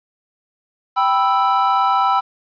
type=chord; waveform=triangle; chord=E minor; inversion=first; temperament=equal; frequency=784 / 987.8 / 1318.5 Hz; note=G5 / B5 / E6; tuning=0 / 0 / 0 cents; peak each=-16 dBFS; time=0.96-2.21 s; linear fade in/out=20 ms; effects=resampled to 11025 Hz + 8-bit